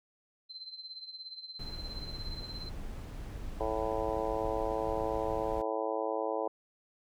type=tone with tremolo; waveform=sine; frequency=4091 Hz; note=C8; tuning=40 cents flat; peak=-39 dBFS; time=0.49-2.7 s; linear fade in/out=20 ms; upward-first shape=triangle; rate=17 Hz; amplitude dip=80%
type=noise; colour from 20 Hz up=brown; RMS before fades=-41 dBFS; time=1.59-5.62 s; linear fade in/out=5 ms
type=harmonic tone; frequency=110 Hz; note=A2; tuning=in tune; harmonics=3 / 4 / 5 / 6 / 7 / 8 / 9; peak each=-40 / -36 / -36 / -39 / -39 / -42 / -41 dBFS; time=3.6-6.48 s; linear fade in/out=5 ms
effects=none